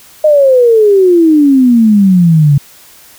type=exponential sweep; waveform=sine; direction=down; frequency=622.3 to 138.59 Hz; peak=-3 dBFS; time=0.24-2.58 s; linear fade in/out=5 ms; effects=white hiss -39 dBFS RMS until 3.18 s